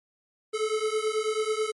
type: beating tone pair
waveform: square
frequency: 428.8 / 438 Hz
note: A4 / A4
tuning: -45 / -8 cents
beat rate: 9.2 Hz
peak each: -29 dBFS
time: 0.53-1.72 s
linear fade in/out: 20 ms
effects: MP3 48 kbps